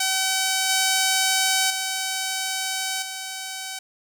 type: tone with level steps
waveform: 5% pulse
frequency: 762 Hz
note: G5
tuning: 49 cents flat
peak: -9 / -7 / -13 / -19 dBFS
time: 0-3.79 s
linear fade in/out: 5 ms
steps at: 0.69 / 1.7 / 3.02 s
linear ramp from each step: 5 ms
effects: none